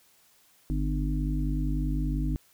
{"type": "harmonic tone with a mistuned harmonic", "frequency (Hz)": 50.5, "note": "G#1", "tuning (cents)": -48, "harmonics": [1, 3, 5, 6], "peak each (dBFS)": [-27, -32, -34, -35], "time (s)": [0.7, 2.36], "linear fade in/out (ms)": 0, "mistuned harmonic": 3, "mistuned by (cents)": -52, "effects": ["white hiss -62 dBFS RMS until 2.53 s"]}